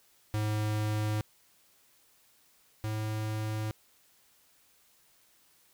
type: tone pair in turn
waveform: square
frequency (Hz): 106.7 / 108.19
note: G#2 / A2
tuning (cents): +47 / -29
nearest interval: unison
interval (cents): 24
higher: second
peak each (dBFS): -29 / -32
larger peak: first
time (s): 0.34-1.21 / 2.84-3.71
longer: neither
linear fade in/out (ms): 0
effects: white hiss -65 dBFS RMS until 5.73 s